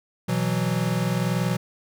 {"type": "chord", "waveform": "square", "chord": "B suspended fourth", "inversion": "none", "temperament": "equal", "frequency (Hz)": [123.47, 164.81, 185], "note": ["B2", "E3", "F#3"], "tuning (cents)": [0, 0, 0], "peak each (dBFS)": -27, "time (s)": [0.28, 1.57], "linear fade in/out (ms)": 10, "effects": []}